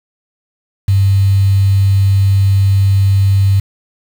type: tone with quantisation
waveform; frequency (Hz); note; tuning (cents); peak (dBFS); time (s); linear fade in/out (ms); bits
sine; 98; G2; 0; -7; 0.88-3.6; 5; 5
effects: none